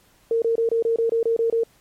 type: tone bursts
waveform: sine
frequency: 458.4 Hz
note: A#4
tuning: 29 cents flat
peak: -17 dBFS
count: 10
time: 0.31-1.635 s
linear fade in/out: 2 ms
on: 110 ms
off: 25 ms
effects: pink hiss -58 dBFS RMS until 1.8 s + MP3 64 kbps